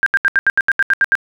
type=tone bursts; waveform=sine; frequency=1595 Hz; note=G6; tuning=30 cents sharp; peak=-9 dBFS; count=11; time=0.03-1.153 s; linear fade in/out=0 ms; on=33 ms; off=76 ms; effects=none